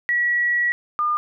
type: tone pair in turn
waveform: sine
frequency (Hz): 1928 / 1210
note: B6 / D#6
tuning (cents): -42 / -49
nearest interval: minor sixth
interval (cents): 807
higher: first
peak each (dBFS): -17 / -18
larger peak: first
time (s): 0.09-0.72 / 0.99-1.17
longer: first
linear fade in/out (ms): 0
effects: none